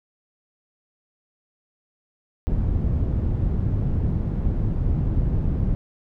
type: low-pass noise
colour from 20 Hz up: white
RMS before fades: -22 dBFS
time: 2.47-5.75 s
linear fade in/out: 0 ms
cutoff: 110 Hz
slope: 12 dB/octave
effects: none